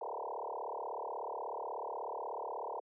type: tone with frequency modulation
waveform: sine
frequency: 698.5 Hz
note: F5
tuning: in tune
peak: -37 dBFS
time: 0.01-2.8 s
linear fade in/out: 5 ms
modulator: 36.4 Hz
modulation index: 7.9
effects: high-pass 400 Hz 12 dB/octave